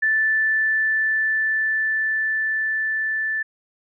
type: tone with level ramp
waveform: sine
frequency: 1758 Hz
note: A6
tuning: 2 cents flat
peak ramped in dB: -16 to -21 dBFS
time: 0.02-3.43 s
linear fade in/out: 10 ms
effects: none